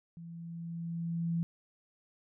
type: tone with level ramp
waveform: sine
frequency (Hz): 167.9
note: E3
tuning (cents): +32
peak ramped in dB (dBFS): -44 to -28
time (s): 0.17-1.43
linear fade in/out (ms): 0
effects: none